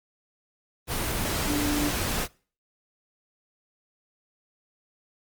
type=tone in noise; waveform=sine; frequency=293.7 Hz; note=D4; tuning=in tune; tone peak=-25 dBFS; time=1.46-1.92 s; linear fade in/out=50 ms; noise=pink; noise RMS=-28 dBFS; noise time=0.87-2.28 s; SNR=0 dB; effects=noise-tail reverb RT60 0.4 s tail -23 dB re dry + Opus 24 kbps